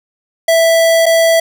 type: tone with dropouts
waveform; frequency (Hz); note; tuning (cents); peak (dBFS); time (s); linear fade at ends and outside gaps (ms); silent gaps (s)
square; 659.3; E5; 0; -8; 0.48-1.4; 5; 1.058-1.063
effects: none